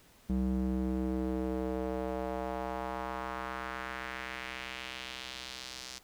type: tone with band-pass filter sweep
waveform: square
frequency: 63.8 Hz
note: C2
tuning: 43 cents flat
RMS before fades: -36 dBFS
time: 0.29-5.99 s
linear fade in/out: 10 ms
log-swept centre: 190 to 5400 Hz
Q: 1.6
effects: pink hiss -61 dBFS RMS until 6.03 s